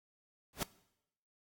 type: noise with exponential growth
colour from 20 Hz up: pink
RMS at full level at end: -31 dBFS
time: 0.53-0.63 s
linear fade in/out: 1 ms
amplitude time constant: 21 ms
effects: noise-tail reverb RT60 0.8 s tail -19 dB re dry + AAC 64 kbps